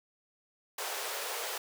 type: high-pass noise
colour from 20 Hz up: pink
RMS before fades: -37 dBFS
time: 0.78-1.58 s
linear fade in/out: 5 ms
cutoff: 420 Hz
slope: 48 dB/octave
effects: none